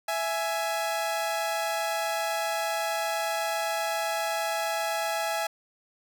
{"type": "tone pair together", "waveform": "sawtooth", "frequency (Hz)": [662.4, 835], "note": ["E5", "G#5"], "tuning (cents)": [8, 9], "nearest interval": "major third", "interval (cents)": 401, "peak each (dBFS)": -26, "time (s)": [0.08, 5.47], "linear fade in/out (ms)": 5, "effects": []}